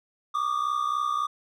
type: tone pair together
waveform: triangle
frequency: 1153 / 1216.6 Hz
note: D6 / D#6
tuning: -32 / -39 cents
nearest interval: minor second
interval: 93 cents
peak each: -26 / -25 dBFS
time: 0.34-1.27 s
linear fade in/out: 10 ms
effects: none